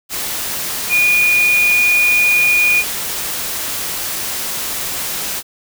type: tone in noise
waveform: sine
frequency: 2444 Hz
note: D#7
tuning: 32 cents flat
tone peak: -10 dBFS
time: 0.89-2.84 s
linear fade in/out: 50 ms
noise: white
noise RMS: -22 dBFS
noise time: 0.09-5.43 s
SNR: +9 dB
effects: none